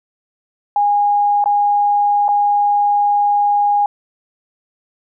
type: tone with dropouts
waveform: sine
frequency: 820 Hz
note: G#5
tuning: 22 cents flat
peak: -11 dBFS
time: 0.76-3.86 s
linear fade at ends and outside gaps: 2 ms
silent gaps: 1.441-1.458 / 2.282-2.288 s
effects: none